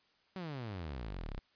sawtooth exponential sweep, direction down, 194.6 to 30.15 Hz, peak -36 dBFS, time 0.36-1.39 s, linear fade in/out 0 ms, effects white hiss -71 dBFS RMS until 1.55 s + resampled to 11025 Hz

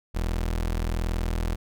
30% pulse tone, 41.2 Hz, E1, in tune, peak -22 dBFS, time 0.14-1.56 s, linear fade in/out 20 ms, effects none

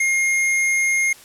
square tone, 2135 Hz, C7, 34 cents sharp, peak -17 dBFS, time 0-1.13 s, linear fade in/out 5 ms, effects white hiss -45 dBFS RMS until 1.24 s + low-pass 12000 Hz 12 dB/octave

